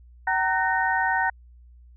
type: tone cluster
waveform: sine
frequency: 763 / 925 / 1506 / 1844 Hz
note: G5 / A#5 / F#6 / A#6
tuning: -47 / -14 / +30 / -19 cents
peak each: -26 dBFS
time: 0.27-1.3 s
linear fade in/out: 5 ms
effects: added 60 Hz sine -47 dBFS peak until 1.96 s